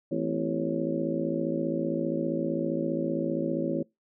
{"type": "harmonic tone with a mistuned harmonic", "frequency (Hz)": 55.2, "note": "A1", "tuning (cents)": 6, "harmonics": [3, 4, 5, 6, 7, 8, 9, 10], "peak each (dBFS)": [-35, -35, -33, -31, -36, -41, -43, -33], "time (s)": [0.11, 3.83], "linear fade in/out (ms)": 10, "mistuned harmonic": 5, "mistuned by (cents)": -120, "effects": ["noise-tail reverb RT60 0.2 s tail -24 dB re dry"]}